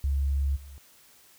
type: tone with level steps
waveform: sine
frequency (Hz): 69.3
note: C#2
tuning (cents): 0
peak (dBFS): -23 / -42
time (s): 0.04-0.78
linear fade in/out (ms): 0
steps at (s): 0.55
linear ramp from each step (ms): 20
effects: white hiss -57 dBFS RMS until 1.38 s